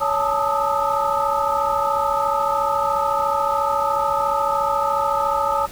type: tone cluster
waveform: sine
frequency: 561 / 861 / 895 / 1232 / 1295 Hz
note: C#5 / A5 / A5 / D#6 / E6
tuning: +21 / -38 / +29 / -17 / -31 cents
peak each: -24 dBFS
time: 0-5.67 s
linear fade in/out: 20 ms
effects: pink hiss -39 dBFS RMS until 5.71 s